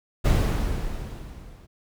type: noise with level ramp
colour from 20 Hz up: brown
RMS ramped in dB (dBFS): -17 to -47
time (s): 0.24-1.67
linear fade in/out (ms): 20
effects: none